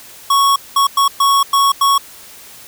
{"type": "tone bursts at uneven times", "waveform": "square", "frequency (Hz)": 1108.7, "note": "C#6", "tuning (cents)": 0, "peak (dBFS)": -10, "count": 6, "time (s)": [[0.3, 0.56], [0.76, 0.87], [0.97, 1.08], [1.2, 1.43], [1.53, 1.72], [1.81, 1.98]], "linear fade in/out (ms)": 5, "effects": ["white hiss -38 dBFS RMS until 2.67 s"]}